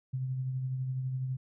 sine tone with tremolo, 130 Hz, C3, 11 cents flat, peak -29 dBFS, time 0.13-1.37 s, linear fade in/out 10 ms, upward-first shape triangle, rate 12 Hz, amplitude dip 40%, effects none

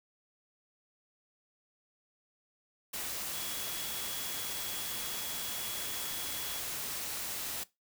sine tone in noise, 3353 Hz, G#7, 16 cents sharp, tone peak -45 dBFS, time 3.33-6.6 s, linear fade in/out 10 ms, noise white, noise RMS -38 dBFS, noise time 2.93-7.64 s, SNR -10 dB, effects noise-tail reverb RT60 0.2 s tail -19 dB re dry

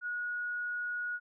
sine tone, 1453 Hz, F#6, 32 cents flat, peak -33 dBFS, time 0.01-1.2 s, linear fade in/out 50 ms, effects none

